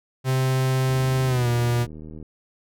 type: tone with pitch glide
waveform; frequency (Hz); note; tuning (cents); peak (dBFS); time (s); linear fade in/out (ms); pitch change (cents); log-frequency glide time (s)
45% pulse; 130.81 to 119.95; C3 to A#2; 0 to +50; -19; 0.24-1.87; 50; -150; 1.26-1.48
type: click train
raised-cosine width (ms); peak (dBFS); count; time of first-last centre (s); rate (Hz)
3; -27; 105; 0.89-2.227; 77.8
effects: none